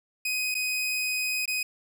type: tone with dropouts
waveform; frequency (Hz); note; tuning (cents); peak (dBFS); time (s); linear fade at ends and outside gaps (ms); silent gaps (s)
sawtooth; 2507; D#7; +12; -23; 0.25-1.63; 5; 0.544-0.55 / 1.457-1.477
effects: none